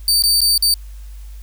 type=tone with dropouts; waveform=sawtooth; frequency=4605 Hz; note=D8; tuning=35 cents flat; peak=-9 dBFS; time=0.08-0.74 s; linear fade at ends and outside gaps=1 ms; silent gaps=0.223-0.237 / 0.406-0.416 / 0.578-0.624 s; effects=added 50 Hz sine -31 dBFS peak until 1.42 s + white hiss -51 dBFS RMS until 1.42 s